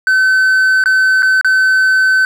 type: tone with dropouts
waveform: triangle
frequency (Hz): 1526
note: G6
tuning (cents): -47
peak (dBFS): -6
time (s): 0.07-2.25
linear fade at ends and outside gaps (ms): 1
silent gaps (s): 0.839-0.858 / 1.223-1.229 / 1.412-1.446
effects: none